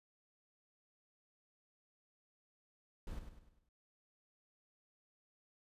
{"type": "noise with echo", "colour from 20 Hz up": "brown", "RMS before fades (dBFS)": -44, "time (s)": [3.07, 3.19], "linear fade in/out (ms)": 2, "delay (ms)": 100, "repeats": 5, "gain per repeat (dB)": -7, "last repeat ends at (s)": 3.69, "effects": ["resampled to 32000 Hz"]}